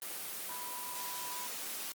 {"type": "tone in noise", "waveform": "sine", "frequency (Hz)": 987.8, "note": "B5", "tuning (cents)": 0, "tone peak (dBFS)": -44, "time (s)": [0.49, 1.47], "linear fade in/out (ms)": 0, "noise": "white", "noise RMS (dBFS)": -41, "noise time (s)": [0.02, 1.92], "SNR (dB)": -6, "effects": ["high-pass 200 Hz 12 dB/octave", "Opus 24 kbps"]}